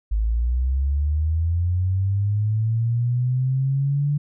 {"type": "linear sweep", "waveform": "sine", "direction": "up", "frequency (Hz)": [51.5, 146.7], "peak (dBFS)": -18, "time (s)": [0.11, 4.18], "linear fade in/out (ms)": 10, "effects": []}